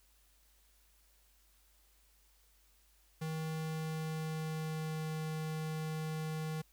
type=tone with pitch glide; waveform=square; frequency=158.5 to 157.04 Hz; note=D#3 to D#3; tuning=+32 to +16 cents; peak=-37 dBFS; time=3.21-6.62 s; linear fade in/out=10 ms; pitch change=-16 cents; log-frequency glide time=3.58-5.11 s; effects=added 50 Hz sine -68 dBFS peak until 6.72 s + white hiss -70 dBFS RMS until 6.72 s